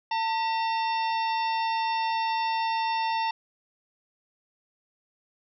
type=harmonic tone with a mistuned harmonic; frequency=901 Hz; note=A5; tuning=41 cents sharp; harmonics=1 / 2 / 3 / 4 / 5 / 6; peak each=-25 / -37 / -36 / -40 / -43 / -41 dBFS; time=0.11-3.31 s; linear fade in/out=5 ms; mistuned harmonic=2; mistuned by=+120 cents; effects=none